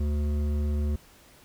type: tone with hard clipping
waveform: sine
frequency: 73.7 Hz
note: D2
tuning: 7 cents sharp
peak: -26 dBFS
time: 0-0.96 s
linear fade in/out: 5 ms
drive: 11 dB
effects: pink hiss -55 dBFS RMS until 1.44 s